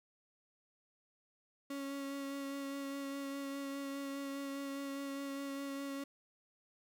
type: tone with vibrato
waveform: 35% pulse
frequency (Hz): 277.2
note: C#4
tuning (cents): 0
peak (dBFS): -38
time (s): 1.7-6.04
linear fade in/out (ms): 5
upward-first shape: sine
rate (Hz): 4.9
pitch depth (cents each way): 14
effects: none